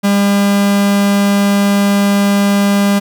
45% pulse tone, 200.9 Hz, G3, 43 cents sharp, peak -9 dBFS, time 0.03-3 s, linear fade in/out 20 ms, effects none

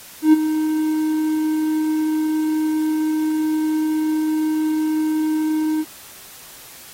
triangle tone with ADSR envelope, 311.1 Hz, D#4, in tune, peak -4 dBFS, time 0.22-5.85 s, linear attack 110 ms, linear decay 20 ms, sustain -11 dB, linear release 46 ms, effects white hiss -41 dBFS RMS until 6.93 s + AAC 48 kbps

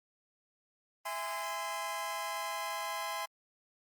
sawtooth chord, E augmented, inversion none, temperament just, 659.3 / 824.1 / 1030.1 Hz, E5 / G#5 / B#5, 0 / -14 / -27 cents, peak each -39 / -37 / -34 dBFS, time 1.05-3.26 s, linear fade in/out 10 ms, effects Opus 24 kbps

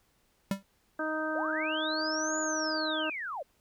square tone with exponential decay, 196 Hz, G3, in tune, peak -25 dBFS, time 0.51-0.63 s, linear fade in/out 2 ms, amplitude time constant 26 ms
harmonic tone, 311.9 Hz, D#4, 4 cents sharp, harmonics 1 / 2 / 3 / 4 / 5, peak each -35 / -35 / -41 / -38 / -35 dBFS, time 0.99-3.1 s, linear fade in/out 5 ms
sine linear two-way sweep, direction up then down, 487.1 to 6990 to 487.1 Hz, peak -34 dBFS, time 1.35-3.43 s, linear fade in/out 10 ms, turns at 2.39 s
effects pink hiss -70 dBFS RMS until 3.6 s

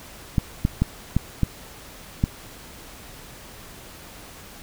clicks, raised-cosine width 5 ms, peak -6 dBFS, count 6, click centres 0.382 / 0.651 / 0.82 / 1.166 / 1.433 / 2.239 s, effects pink hiss -43 dBFS RMS until 4.62 s

